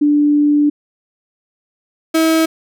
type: tone pair in turn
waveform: sine / 35% pulse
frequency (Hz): 293.7 / 322.2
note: D4 / E4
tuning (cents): 0 / -39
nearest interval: major second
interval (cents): 161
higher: second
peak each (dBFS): -9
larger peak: neither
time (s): 0.01-0.7 / 2.14-2.46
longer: first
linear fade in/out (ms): 10
effects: none